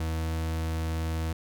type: tone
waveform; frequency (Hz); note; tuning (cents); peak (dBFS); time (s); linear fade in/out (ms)
40% pulse; 80.7; E2; -36; -27; 0-1.33; 5
effects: none